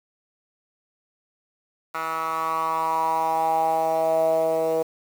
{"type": "tone with band-pass filter sweep", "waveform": "10% pulse", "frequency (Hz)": 161.5, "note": "E3", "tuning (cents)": -35, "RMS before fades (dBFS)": -23, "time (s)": [1.94, 4.83], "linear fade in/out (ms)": 10, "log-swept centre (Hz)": [1400, 530], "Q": 6, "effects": ["7-bit"]}